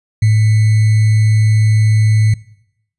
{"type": "tone with sample-and-hold", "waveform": "sine", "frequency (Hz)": 108.3, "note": "A2", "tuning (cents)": -27, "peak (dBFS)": -7, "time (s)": [0.22, 2.34], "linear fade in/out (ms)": 5, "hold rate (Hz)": 2100, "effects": ["noise-tail reverb RT60 0.8 s tail -21 dB re dry", "resampled to 24000 Hz"]}